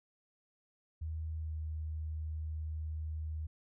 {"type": "tone with pitch glide", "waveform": "sine", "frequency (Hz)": [79.3, 78.12], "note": ["D#2", "D#2"], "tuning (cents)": [33, 8], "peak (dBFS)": -36, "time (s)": [1.01, 3.47], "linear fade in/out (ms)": 10, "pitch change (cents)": -25, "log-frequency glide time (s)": [1.37, 1.55], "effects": []}